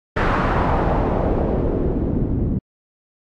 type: noise with low-pass filter sweep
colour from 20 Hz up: pink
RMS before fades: -19 dBFS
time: 0.16-2.59 s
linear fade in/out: 10 ms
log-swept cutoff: 1600 to 220 Hz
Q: 1.4
effects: AAC 64 kbps